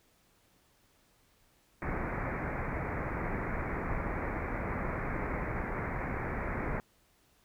pink low-pass noise, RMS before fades -35 dBFS, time 1.82-6.8 s, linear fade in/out 0 ms, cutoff 2300 Hz, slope 96 dB/octave, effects pink hiss -68 dBFS RMS until 7.44 s

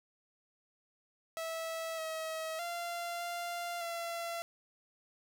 sawtooth tone with pitch steps, 652 / 640 / 690 / 694 / 679 Hz, E5 / D#5 / F5 / F5 / F5, -19 / +49 / -21 / -11 / -49 cents, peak -33 dBFS, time 1.37-4.42 s, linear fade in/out 0 ms, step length 610 ms, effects none

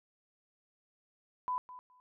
sine tone with echo, 1000 Hz, B5, 21 cents sharp, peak -31 dBFS, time 1.48-1.58 s, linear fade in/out 0 ms, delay 210 ms, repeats 2, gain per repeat -15 dB, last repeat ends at 2 s, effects none

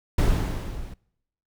brown noise with level ramp, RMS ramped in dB -17 to -39 dBFS, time 0.18-0.94 s, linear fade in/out 5 ms, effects noise-tail reverb RT60 0.8 s tail -25 dB re dry

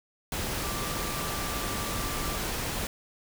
sine tone in noise, 1174.7 Hz, D6, in tune, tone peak -39 dBFS, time 0.63-2.38 s, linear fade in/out 2 ms, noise pink, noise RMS -32 dBFS, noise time 0.32-2.87 s, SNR -10 dB, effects none

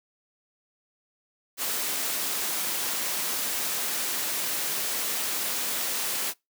white noise, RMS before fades -29 dBFS, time 1.57-6.34 s, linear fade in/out 50 ms, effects noise-tail reverb RT60 0.2 s tail -24 dB re dry + high-pass 200 Hz 12 dB/octave

